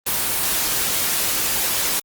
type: noise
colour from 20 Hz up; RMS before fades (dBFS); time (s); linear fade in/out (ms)
white; -21; 0.06-2; 10
effects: Opus 24 kbps